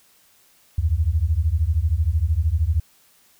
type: beating tone pair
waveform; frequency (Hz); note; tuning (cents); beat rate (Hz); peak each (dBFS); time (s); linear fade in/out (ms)
sine; 73.5 / 86.5; D2 / F2; +2 / -16; 13; -20; 0.78-2.8; 5
effects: white hiss -57 dBFS RMS until 3.39 s